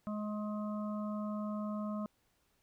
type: harmonic tone with a mistuned harmonic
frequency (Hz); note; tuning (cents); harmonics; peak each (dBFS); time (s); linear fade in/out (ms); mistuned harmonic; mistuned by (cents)
210.2; G#3; +21; 1 / 3 / 5 / 6; -36 / -44 / -48 / -49; 0.07-2.06; 0; 5; +16
effects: pink hiss -75 dBFS RMS until 2.62 s